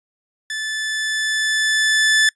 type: tone with level ramp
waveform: sawtooth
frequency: 1746 Hz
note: A6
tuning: 14 cents flat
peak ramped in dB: -20 to -8 dBFS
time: 0.5-2.29 s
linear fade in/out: 2 ms
effects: noise-tail reverb RT60 0.1 s tail -24 dB re dry + resampled to 22050 Hz